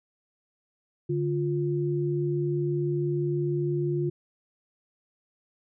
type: tone pair together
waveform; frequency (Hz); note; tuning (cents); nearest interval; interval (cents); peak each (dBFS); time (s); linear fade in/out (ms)
sine; 145.33 / 351.4; D3 / F4; -18 / +11; octave + minor third; 1529; -27; 1.09-4.1; 10
effects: none